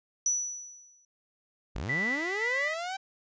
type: tone with exponential decay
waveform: sine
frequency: 5920 Hz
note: F#8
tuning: in tune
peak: -22 dBFS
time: 0.26-1.05 s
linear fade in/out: 2 ms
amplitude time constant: 170 ms
type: linear sweep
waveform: sawtooth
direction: up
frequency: 34.65 to 784 Hz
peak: -29 dBFS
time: 1.75-2.97 s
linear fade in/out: 10 ms
type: tone with tremolo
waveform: sine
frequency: 1975.5 Hz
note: B6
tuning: in tune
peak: -27 dBFS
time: 1.89-2.74 s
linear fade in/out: 5 ms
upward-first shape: square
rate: 1.9 Hz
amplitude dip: 40%
effects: resampled to 16000 Hz